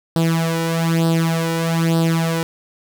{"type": "tone with flanger", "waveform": "sawtooth", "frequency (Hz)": 164.81, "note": "E3", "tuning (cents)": 0, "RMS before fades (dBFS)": -18, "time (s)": [0.16, 2.43], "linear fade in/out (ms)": 0, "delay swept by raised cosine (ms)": [0.22, 2.12], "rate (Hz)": 1.1, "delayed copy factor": 0.75, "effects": []}